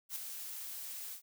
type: noise with ADSR envelope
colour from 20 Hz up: blue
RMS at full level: -38 dBFS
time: 0.09-1.22 s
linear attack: 68 ms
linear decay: 6 ms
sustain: -6 dB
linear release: 97 ms
effects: none